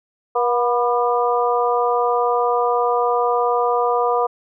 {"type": "harmonic tone with a mistuned harmonic", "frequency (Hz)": 240.8, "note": "B3", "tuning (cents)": -44, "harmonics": [2, 3, 4, 5], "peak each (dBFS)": [-19, -21, -22, -23], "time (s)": [0.35, 4.27], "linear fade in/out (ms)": 10, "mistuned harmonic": 4, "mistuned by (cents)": 40, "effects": []}